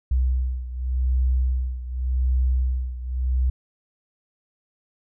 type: beating tone pair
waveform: sine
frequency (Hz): 63.2 / 64.07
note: B1 / C2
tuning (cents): +41 / -36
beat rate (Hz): 0.87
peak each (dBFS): -21 / -25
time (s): 0.11-3.5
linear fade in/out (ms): 5
effects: none